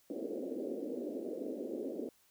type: band-pass noise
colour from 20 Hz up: pink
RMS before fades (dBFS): -40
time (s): 0.1-2.09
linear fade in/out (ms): 2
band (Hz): 240 to 550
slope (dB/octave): 48
effects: white hiss -69 dBFS RMS until 2.3 s